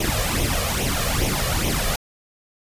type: noise with flanger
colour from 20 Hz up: pink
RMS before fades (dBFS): -22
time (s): 0-1.96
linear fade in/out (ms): 5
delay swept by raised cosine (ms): 0.32 to 1.72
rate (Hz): 2.4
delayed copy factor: +0.7
effects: resampled to 32000 Hz